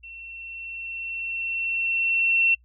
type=tone with level ramp; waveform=sine; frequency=2709 Hz; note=E7; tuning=47 cents sharp; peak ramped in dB=-39 to -16 dBFS; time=0.03-2.55 s; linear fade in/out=10 ms; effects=noise-tail reverb RT60 0.1 s tail -26 dB re dry + added 60 Hz sine -54 dBFS peak until 2.64 s